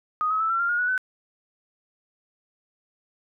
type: tone with pitch steps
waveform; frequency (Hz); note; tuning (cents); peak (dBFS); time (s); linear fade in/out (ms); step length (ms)
sine; 1244.5 / 1279.5 / 1315.5 / 1352.4 / 1390.5 / 1429.6 / 1469.7 / 1511.1; D#6 / D#6 / E6 / E6 / F6 / F6 / F#6 / F#6; 0 / +48 / -4 / +44 / -8 / +40 / -12 / +36; -21; 0.21-0.978; 0; 96
effects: none